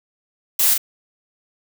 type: noise with echo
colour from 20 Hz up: blue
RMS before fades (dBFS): -17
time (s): 0.59-0.74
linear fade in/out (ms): 5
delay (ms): 39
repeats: 1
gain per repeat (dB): -3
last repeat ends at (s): 0.779
effects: none